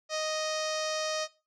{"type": "tone with low-pass filter", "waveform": "sawtooth", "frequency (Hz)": 622.3, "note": "D#5", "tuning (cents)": 0, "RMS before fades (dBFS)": -32, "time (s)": [0.09, 1.28], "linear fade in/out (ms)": 50, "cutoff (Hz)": 5600, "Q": 3.5, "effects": ["noise-tail reverb RT60 0.3 s tail -19 dB re dry"]}